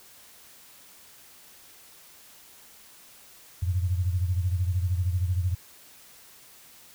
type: beating tone pair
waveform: sine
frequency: 88.3 / 101.3 Hz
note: F2 / G#2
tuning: +20 / -43 cents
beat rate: 13 Hz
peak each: -24 / -30 dBFS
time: 3.62-5.55 s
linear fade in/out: 10 ms
effects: white hiss -52 dBFS RMS until 6.94 s